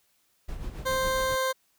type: noise with tremolo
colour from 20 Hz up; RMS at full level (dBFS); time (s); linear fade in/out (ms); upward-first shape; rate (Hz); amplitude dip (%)
brown; -34; 0.48-1.36; 10; sine; 7.3; 55
type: tone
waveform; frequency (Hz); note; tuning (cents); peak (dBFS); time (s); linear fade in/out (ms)
20% pulse; 523.3; C5; 0; -20; 0.85-1.53; 20
effects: white hiss -69 dBFS RMS until 1.78 s